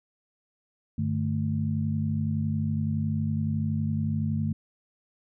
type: tone cluster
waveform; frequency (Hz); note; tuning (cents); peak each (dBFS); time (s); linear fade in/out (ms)
sine; 98.2 / 150 / 219.8; G2 / D3 / A3; +4 / +37 / -2; -29; 0.98-4.53; 5
effects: none